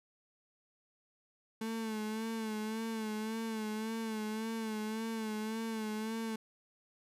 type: tone with vibrato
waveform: 35% pulse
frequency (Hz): 220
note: A3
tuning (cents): 0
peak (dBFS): -34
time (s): 1.61-6.36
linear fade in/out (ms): 5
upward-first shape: sine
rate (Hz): 1.8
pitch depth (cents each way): 50
effects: resampled to 32000 Hz